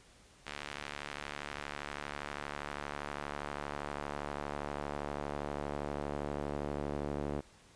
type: tone with band-pass filter sweep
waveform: sawtooth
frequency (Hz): 72.5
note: D2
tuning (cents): -22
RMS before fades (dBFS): -40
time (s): 0.46-7.41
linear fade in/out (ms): 10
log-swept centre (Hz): 2500 to 430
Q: 0.89
effects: pink hiss -61 dBFS RMS until 7.75 s + resampled to 22050 Hz